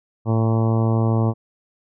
harmonic tone, 112.6 Hz, A2, 40 cents sharp, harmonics 1 / 2 / 3 / 4 / 5 / 6 / 7 / 8 / 9 / 10, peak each -17 / -23 / -27 / -29 / -31 / -33 / -34 / -35 / -36 / -37 dBFS, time 0.25-1.34 s, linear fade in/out 50 ms, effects none

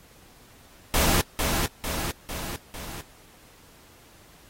pink noise with echo, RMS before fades -22 dBFS, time 0.94-1.21 s, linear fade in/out 0 ms, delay 450 ms, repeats 4, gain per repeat -4 dB, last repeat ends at 3.01 s, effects pink hiss -54 dBFS RMS until 4.49 s + AAC 48 kbps

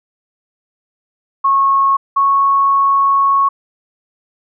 sine tone pair in turn, 1095 / 1103.9 Hz, C#6 / C#6, -22 / -8 cents, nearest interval unison, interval 14 cents, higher second, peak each -9 dBFS, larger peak neither, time 1.44-1.97 / 2.16-3.49 s, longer second, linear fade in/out 10 ms, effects none

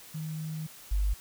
sine tone pair in turn, 156.9 / 49.82 Hz, D#3 / G1, +15 / +29 cents, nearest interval octave + minor sixth, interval 1986 cents, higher first, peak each -33 / -24 dBFS, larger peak second, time 0.14-0.67 / 0.91-1.14 s, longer first, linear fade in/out 10 ms, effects white hiss -50 dBFS RMS until 1.2 s

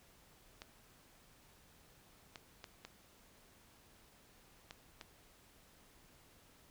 clicks, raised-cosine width 0.2 ms, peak -30 dBFS, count 6, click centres 0.619 / 2.358 / 2.642 / 2.85 / 4.709 / 5.012 s, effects pink hiss -65 dBFS RMS until 6.7 s

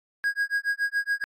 triangle tone with tremolo, 1641 Hz, G#6, 21 cents flat, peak -19 dBFS, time 0.24-1.24 s, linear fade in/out 0 ms, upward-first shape sine, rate 7.1 Hz, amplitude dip 100%, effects AAC 48 kbps

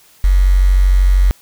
sine tone with quantisation, 46.48 Hz, F#1, 9 cents sharp, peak -7 dBFS, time 0.24-1.31 s, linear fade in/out 0 ms, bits 5, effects white hiss -48 dBFS RMS until 1.41 s

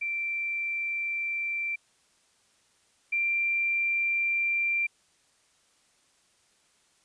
sine tone pair in turn, 2349 / 2365 Hz, D7 / D7, 0 / +12 cents, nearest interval unison, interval 12 cents, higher second, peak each -28 / -24 dBFS, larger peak second, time 0.01-1.76 / 3.12-4.87 s, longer neither, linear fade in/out 10 ms, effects white hiss -66 dBFS RMS until 7.04 s + resampled to 22050 Hz

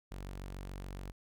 sawtooth tone, 47.06 Hz, F#1, 30 cents sharp, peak -38 dBFS, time 0.11-1.12 s, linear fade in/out 10 ms, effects none

